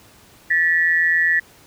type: tone pair together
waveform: sine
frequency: 1760 / 1927.4 Hz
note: A6 / B6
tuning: 0 / -43 cents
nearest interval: major second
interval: 157 cents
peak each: -17 dBFS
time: 0.5-1.4 s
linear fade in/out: 10 ms
effects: pink hiss -49 dBFS RMS until 1.66 s + high-pass 60 Hz 12 dB/octave